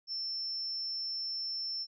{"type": "tone", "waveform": "sine", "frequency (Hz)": 5360, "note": "E8", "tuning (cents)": 28, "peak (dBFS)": -34, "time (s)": [0.07, 1.87], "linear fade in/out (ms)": 50, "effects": []}